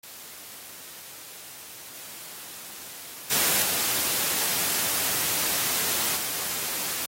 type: noise with level steps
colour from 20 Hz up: white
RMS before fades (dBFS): -43 / -41 / -23 / -26 / -30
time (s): 0.03-7.06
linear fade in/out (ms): 5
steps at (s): 1.94 / 3.3 / 3.62 / 6.16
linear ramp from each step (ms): 20
effects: high-pass 100 Hz 12 dB/octave + AAC 48 kbps